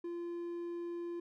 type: tone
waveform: triangle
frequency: 344.4 Hz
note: F4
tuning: 24 cents flat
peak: -36 dBFS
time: 0.04-1.2 s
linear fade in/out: 5 ms
effects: none